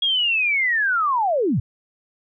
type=linear sweep; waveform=sine; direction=down; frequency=3322 to 87.31 Hz; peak=-17 dBFS; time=0.02-1.6 s; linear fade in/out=5 ms; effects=none